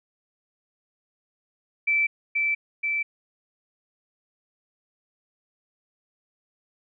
sine tone with echo, 2325 Hz, D7, 18 cents flat, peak -19 dBFS, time 1.87-2.07 s, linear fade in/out 10 ms, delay 480 ms, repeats 2, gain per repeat -2 dB, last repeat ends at 3.03 s, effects none

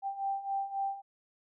sine beating tone pair, 784 / 787.7 Hz, G5 / G5, 0 / +8 cents, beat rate 3.7 Hz, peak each -37 / -33 dBFS, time 0.02-1.02 s, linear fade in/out 50 ms, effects none

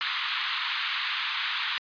white band-pass noise, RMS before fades -30 dBFS, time 0.01-1.78 s, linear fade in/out 0 ms, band 1000 to 4000 Hz, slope 48 dB/octave, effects resampled to 11025 Hz

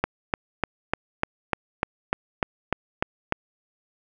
click train, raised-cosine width 0.5 ms, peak -6 dBFS, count 12, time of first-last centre 0.04-3.324 s, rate 3.35 Hz, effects none

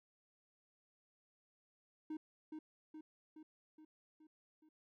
triangle tone with echo, 310.5 Hz, D#4, 3 cents flat, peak -39 dBFS, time 2.1-2.17 s, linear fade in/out 5 ms, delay 420 ms, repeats 6, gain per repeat -4 dB, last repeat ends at 4.69 s, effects none

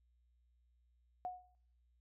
sine tone with exponential decay, 728 Hz, F#5, 28 cents flat, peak -36 dBFS, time 1.25-1.55 s, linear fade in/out 0 ms, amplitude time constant 65 ms, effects noise-tail reverb RT60 0.6 s tail -19 dB re dry + added 60 Hz sine -70 dBFS peak until 2 s

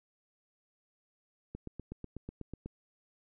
click train, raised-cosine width 3 ms, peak -28 dBFS, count 10, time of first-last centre 1.55-2.66 s, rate 8.11 Hz, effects none

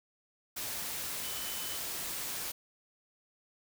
sine tone in noise, 3021 Hz, F#7, 35 cents sharp, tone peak -46 dBFS, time 1.23-1.78 s, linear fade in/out 10 ms, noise white, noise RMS -38 dBFS, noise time 0.56-2.52 s, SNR -11 dB, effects none

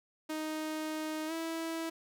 sawtooth tone with pitch glide, 311.3 to 327.2 Hz, D#4 to E4, +1 to -13 cents, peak -31 dBFS, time 0.29-1.9 s, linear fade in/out 10 ms, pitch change +86 cents, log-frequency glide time 1.27-1.32 s, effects none

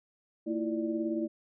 sine tone cluster, 227.4 / 327.6 / 345.7 / 588 Hz, A#3 / E4 / F4 / D5, -43 / -11 / -18 / +2 cents, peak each -35 / -31 / -39 / -39 dBFS, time 0.46-1.28 s, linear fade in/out 20 ms, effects none

